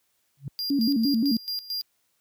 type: tone with exponential growth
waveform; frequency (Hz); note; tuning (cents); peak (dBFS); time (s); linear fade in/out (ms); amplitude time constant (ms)
sine; 138.59; C#3; 0; -26; 0.37-0.48; 2; 22
type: tone with tremolo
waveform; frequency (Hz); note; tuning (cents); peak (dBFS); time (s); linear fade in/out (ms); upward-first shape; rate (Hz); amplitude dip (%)
square; 4800; D8; +37; -28; 0.59-1.82; 0; square; 4.5; 80
type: tone with vibrato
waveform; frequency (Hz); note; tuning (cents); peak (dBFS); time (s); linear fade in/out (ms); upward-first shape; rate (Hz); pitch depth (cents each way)
sine; 252.1; B3; +36; -20; 0.7-1.37; 5; square; 5.7; 190
effects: white hiss -71 dBFS RMS until 2.2 s + high-pass 60 Hz 12 dB/octave